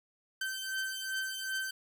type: beating tone pair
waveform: sawtooth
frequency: 1546 / 1548.6 Hz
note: G6 / G6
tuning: -24 / -22 cents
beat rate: 2.6 Hz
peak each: -33 / -35 dBFS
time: 0.41-1.71 s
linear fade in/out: 5 ms
effects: none